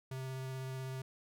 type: tone with vibrato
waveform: square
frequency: 131.3 Hz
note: C3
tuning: 6 cents sharp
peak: -40 dBFS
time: 0.11-1.02 s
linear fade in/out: 5 ms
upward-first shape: sine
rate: 16 Hz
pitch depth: 10 cents each way
effects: none